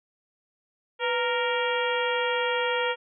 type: harmonic tone with a mistuned harmonic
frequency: 466.2 Hz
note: A#4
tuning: in tune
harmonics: 1 / 2 / 3 / 4 / 5 / 6 / 7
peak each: -27 / -30 / -32 / -33 / -34 / -35 / -35 dBFS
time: 0.99-2.96 s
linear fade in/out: 50 ms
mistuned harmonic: 1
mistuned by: +100 cents
effects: none